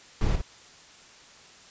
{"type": "noise with echo", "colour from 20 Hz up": "brown", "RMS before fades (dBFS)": -23, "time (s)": [0.21, 0.36], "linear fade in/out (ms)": 2, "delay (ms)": 56, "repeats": 1, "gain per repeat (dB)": -7, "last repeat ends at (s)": 0.416, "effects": ["white hiss -51 dBFS RMS until 1.7 s", "resampled to 16000 Hz"]}